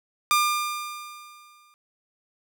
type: tone with exponential decay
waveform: sawtooth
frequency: 1200 Hz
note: D6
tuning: 37 cents sharp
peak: -13 dBFS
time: 0.31-1.74 s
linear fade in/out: 0 ms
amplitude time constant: 310 ms
effects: none